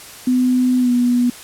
sine tone with pitch glide, 252.1 to 244.2 Hz, B3 to B3, +36 to -19 cents, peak -12 dBFS, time 0.27-1.3 s, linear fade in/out 5 ms, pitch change -55 cents, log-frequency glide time 0.79-0.91 s, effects white hiss -37 dBFS RMS until 1.43 s + low-pass 12000 Hz 12 dB/octave

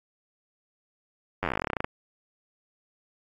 slowing click train, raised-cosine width 0.5 ms, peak -12 dBFS, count 20, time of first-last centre 1.43-1.844 s, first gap 10 ms, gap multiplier 1.08, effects AAC 32 kbps

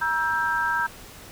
sine chord, E diminished, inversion second, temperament just, 949.3 / 1318.5 / 1582.2 Hz, Bb5 / E6 / G6, +31 / 0 / +16 cents, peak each -26 / -29 / -24 dBFS, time 0.01-0.87 s, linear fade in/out 10 ms, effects pink hiss -44 dBFS RMS until 1.31 s

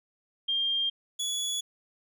sine / 25% pulse tone pair in turn, 3200 / 3395 Hz, G7 / G#7, +35 / +37 cents, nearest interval minor second, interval 102 cents, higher second, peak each -25 / -25 dBFS, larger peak neither, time 0.48-0.9 / 1.19-1.61 s, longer neither, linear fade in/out 10 ms, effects none

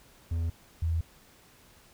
triangle / sine tone pair in turn, 83.1 / 82.29 Hz, E2 / E2, +15 / -2 cents, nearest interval unison, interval 17 cents, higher first, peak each -25 dBFS, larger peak neither, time 0.31-0.5 / 0.82-1.01 s, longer neither, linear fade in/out 5 ms, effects pink hiss -58 dBFS RMS until 1.93 s

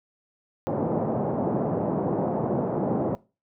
pink band-pass noise, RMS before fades -26 dBFS, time 0.67-3.15 s, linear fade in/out 0 ms, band 140 to 790 Hz, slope 24 dB/octave, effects noise-tail reverb RT60 0.3 s tail -21 dB re dry

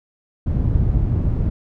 white low-pass noise, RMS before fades -18 dBFS, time 0.46-1.5 s, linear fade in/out 10 ms, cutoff 100 Hz, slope 12 dB/octave, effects none

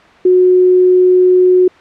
sine tone, 365.6 Hz, F#4, 21 cents flat, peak -5 dBFS, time 0.25-1.68 s, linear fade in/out 5 ms, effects white hiss -41 dBFS RMS until 1.8 s + low-pass 2000 Hz 12 dB/octave

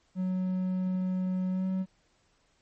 triangle tone with pitch glide, 185 to 188.02 Hz, F#3 to F#3, 0 to +28 cents, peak -25 dBFS, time 0.15-1.86 s, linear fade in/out 50 ms, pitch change +28 cents, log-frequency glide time 1.5-1.66 s, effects pink hiss -69 dBFS RMS until 2.61 s + MP3 32 kbps

